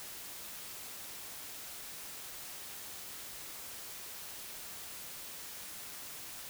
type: silence
effects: white hiss -46 dBFS RMS until 6.49 s